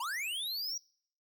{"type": "linear sweep", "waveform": "square", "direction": "up", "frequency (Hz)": [880, 5800], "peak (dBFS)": -35, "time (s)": [0, 0.78], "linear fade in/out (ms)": 5, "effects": ["noise-tail reverb RT60 0.6 s tail -25 dB re dry"]}